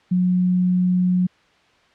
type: tone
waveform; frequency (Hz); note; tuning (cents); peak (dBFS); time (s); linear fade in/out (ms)
sine; 181.3; F#3; -35; -15; 0.11-1.27; 10
effects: white hiss -56 dBFS RMS until 1.94 s + low-pass 3000 Hz 12 dB/octave